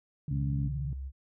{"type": "tone with vibrato", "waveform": "sine", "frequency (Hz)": 138.59, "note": "C#3", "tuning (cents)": 0, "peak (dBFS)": -32, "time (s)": [0.28, 0.93], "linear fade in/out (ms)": 2, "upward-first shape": "sine", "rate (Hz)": 17, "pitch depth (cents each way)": 160}
{"type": "harmonic tone", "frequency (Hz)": 69.3, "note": "C#2", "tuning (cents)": 0, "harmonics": [1, 2, 3, 4], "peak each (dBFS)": [-34, -37, -39, -40], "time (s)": [0.3, 0.69], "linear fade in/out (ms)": 20}
{"type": "tone", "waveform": "sine", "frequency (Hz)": 67, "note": "C2", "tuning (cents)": 42, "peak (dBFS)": -35, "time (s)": [0.62, 1.12], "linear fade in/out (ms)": 50}
{"effects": []}